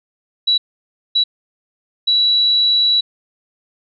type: tone bursts at uneven times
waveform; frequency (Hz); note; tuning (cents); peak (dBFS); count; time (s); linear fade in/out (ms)
sine; 3923; B7; -12; -11; 3; 0.47-0.58 / 1.15-1.24 / 2.07-3.01; 10
effects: none